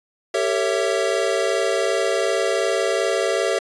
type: chord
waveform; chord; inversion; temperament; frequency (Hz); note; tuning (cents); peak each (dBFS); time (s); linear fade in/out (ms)
square; G diminished seventh; none; equal with one note detuned; 392 / 454.7 / 554.4 / 659.3; G4 / Bb4 / Db5 / Fb5; 0 / -43 / 0 / 0; -25; 0.34-3.59; 5
effects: resampled to 22050 Hz